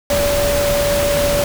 sine tone in noise, 575 Hz, D5, 37 cents flat, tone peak -15 dBFS, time 0.1-1.44 s, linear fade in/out 2 ms, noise pink, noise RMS -20 dBFS, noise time 0.1-1.44 s, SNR +2 dB, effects none

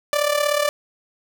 sawtooth tone with amplitude modulation, 587.3 Hz, D5, in tune, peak -11 dBFS, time 0.13-0.69 s, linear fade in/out 0 ms, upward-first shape sine, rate 36.6 Hz, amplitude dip 70%, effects none

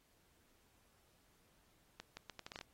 accelerating click train, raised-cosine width 0.2 ms, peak -29 dBFS, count 9, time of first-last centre 2-2.612 s, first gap 170 ms, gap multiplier 0.75, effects pink hiss -73 dBFS RMS until 2.73 s + AAC 48 kbps

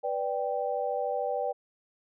sine chord, G major, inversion first, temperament equal, 493.9 / 587.3 / 784 Hz, B4 / D5 / G5, 0 / 0 / 0 cents, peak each -32 / -32 / -32 dBFS, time 0.03-1.53 s, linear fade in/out 20 ms, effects none

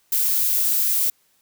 violet noise, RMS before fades -20 dBFS, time 0.12-1.1 s, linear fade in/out 5 ms, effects white hiss -63 dBFS RMS until 1.41 s

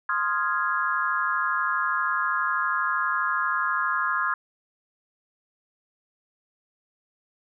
sine chord, F minor seventh, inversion second, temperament equal, 1046.5 / 1244.5 / 1396.9 / 1661.2 Hz, C6 / Eb6 / F6 / Ab6, 0 / 0 / 0 / 0 cents, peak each -28 dBFS, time 0.09-4.34 s, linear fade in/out 2 ms, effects none

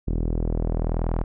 sawtooth tone with low-pass filter sweep, 40.65 Hz, E1, 23 cents flat, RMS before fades -24 dBFS, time 0.07-1.24 s, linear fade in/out 10 ms, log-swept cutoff 330 to 990 Hz, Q 1.2, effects none

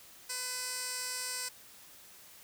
15% pulse tone with band-pass filter, 503 Hz, B4, 32 cents sharp, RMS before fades -38 dBFS, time 0.29-1.49 s, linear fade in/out 10 ms, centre 7700 Hz, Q 1.5, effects white hiss -55 dBFS RMS until 2.43 s

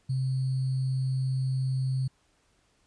sine tone with sample-and-hold, 131.3 Hz, C3, 6 cents sharp, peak -25 dBFS, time 0.09-2.08 s, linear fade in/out 10 ms, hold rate 4410 Hz, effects pink hiss -68 dBFS RMS until 2.86 s + resampled to 22050 Hz

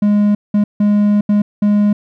triangle tone bursts at uneven times, 206.8 Hz, G#3, 7 cents flat, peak -7 dBFS, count 5, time 0.02-0.35 / 0.54-0.64 / 0.8-1.21 / 1.29-1.42 / 1.62-1.93 s, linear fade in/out 5 ms, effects none

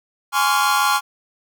45% pulse chord, Db major seventh, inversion second, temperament equal with one note detuned, 830.6 / 1046.5 / 1132.7 / 1396.9 Hz, Ab5 / C6 / Db6 / F6, 0 / 0 / +37 / 0 cents, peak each -21 dBFS, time 0.32-1.01 s, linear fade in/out 50 ms, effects none

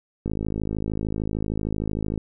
click train, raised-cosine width 3 ms, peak -14 dBFS, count 103, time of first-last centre 0.26-2.177 s, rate 53.2 Hz, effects none

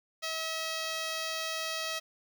5% pulse tone with notch filter, 643 Hz, E5, 43 cents flat, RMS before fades -35 dBFS, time 0.22-2 s, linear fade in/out 20 ms, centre 8000 Hz, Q 1.5, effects none

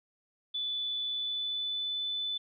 sine tone with pitch glide, 3478 to 3502 Hz, A7 to A7, -21 to -9 cents, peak -31 dBFS, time 0.54-2.38 s, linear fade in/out 10 ms, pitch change +12 cents, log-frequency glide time 1.05-2.01 s, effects none

